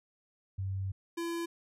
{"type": "tone pair in turn", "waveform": ["sine", "square"], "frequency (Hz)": [96.2, 337.9], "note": ["G2", "E4"], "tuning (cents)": [-32, 43], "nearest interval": "octave + minor seventh", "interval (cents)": 2175, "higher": "second", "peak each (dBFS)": [-32, -34], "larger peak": "first", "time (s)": [[0.58, 0.92], [1.17, 1.46]], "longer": "first", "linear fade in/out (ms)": 10, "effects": ["resampled to 32000 Hz"]}